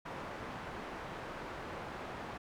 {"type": "low-pass noise", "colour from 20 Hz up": "white", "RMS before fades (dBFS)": -44, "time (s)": [0.05, 2.38], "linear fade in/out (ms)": 10, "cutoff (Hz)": 1200, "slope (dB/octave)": 12, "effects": []}